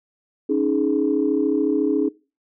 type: chord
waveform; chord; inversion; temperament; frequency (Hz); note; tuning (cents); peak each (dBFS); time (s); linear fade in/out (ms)
sine; C# suspended second; none; equal with one note detuned; 277.2 / 311.1 / 419.4; C#4 / D#4 / G#4; 0 / 0 / +17; -21; 0.49-2.09; 10
effects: noise-tail reverb RT60 0.3 s tail -20 dB re dry + tanh soft clip ceiling -8 dBFS